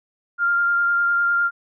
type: tone with vibrato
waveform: sine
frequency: 1396.9 Hz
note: F6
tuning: in tune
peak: -16 dBFS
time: 0.38-1.51 s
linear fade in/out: 50 ms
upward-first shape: sine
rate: 9.9 Hz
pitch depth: 12 cents each way
effects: none